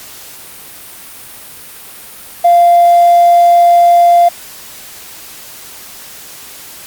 sine tone with hard clipping, 694 Hz, F5, 11 cents flat, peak -4 dBFS, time 2.44-4.29 s, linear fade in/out 10 ms, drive 1 dB, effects white hiss -32 dBFS RMS until 6.86 s + Opus 48 kbps

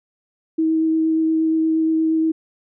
sine tone with vibrato, 320 Hz, D#4, 49 cents sharp, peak -15 dBFS, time 0.58-2.32 s, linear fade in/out 10 ms, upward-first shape sine, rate 8.5 Hz, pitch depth 9 cents each way, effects none

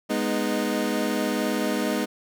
25% pulse chord, G# minor, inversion none, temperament equal with one note detuned, 207.7 / 246.9 / 309.3 Hz, G#3 / B3 / D#4, 0 / 0 / -10 cents, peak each -24 dBFS, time 0.09-2.06 s, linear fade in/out 20 ms, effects none

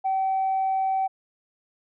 sine tone, 767 Hz, G5, 38 cents flat, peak -20 dBFS, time 0.04-1.08 s, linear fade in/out 20 ms, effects tanh soft clip ceiling -18 dBFS

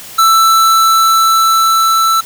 square tone with level ramp, 1325 Hz, E6, 9 cents sharp, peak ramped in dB -6 to -9 dBFS, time 0.18-2.21 s, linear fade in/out 10 ms, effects white hiss -31 dBFS RMS until 2.25 s

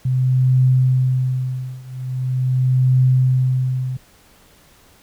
sine tone with tremolo, 128.6 Hz, C3, 30 cents flat, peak -10 dBFS, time 0.05-3.97 s, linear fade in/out 5 ms, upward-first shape triangle, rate 0.42 Hz, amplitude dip 95%, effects pink hiss -51 dBFS RMS until 5.02 s

